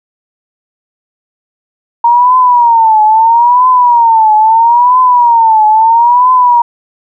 sine tone with vibrato, 932.3 Hz, A#5, in tune, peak -3 dBFS, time 2.04-6.62 s, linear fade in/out 5 ms, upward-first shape triangle, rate 0.76 Hz, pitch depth 160 cents each way, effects none

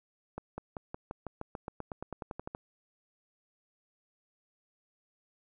accelerating click train, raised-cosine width 1 ms, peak -24 dBFS, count 18, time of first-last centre 0.38-2.549 s, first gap 200 ms, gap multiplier 0.94, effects none

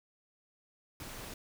pink noise with amplitude modulation, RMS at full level -42 dBFS, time 1-1.34 s, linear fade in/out 2 ms, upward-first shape sine, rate 224 Hz, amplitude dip 65%, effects none

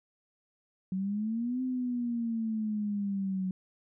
sine exponential two-way sweep, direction up then down, 185 to 258.5 to 185 Hz, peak -29 dBFS, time 0.92-3.51 s, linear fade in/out 2 ms, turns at 1.62 s, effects none

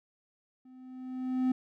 triangle tone with level ramp, 256.4 Hz, C4, 35 cents flat, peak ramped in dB -50 to -21 dBFS, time 0.65-1.52 s, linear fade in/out 5 ms, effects none

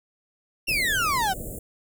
35% pulse exponential sweep, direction down, 2806 to 723 Hz, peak -20 dBFS, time 0.67-1.34 s, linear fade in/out 20 ms
pink band-stop noise, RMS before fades -35 dBFS, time 0.68-1.59 s, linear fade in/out 5 ms, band 680 to 7200 Hz, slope 96 dB/octave
effects none

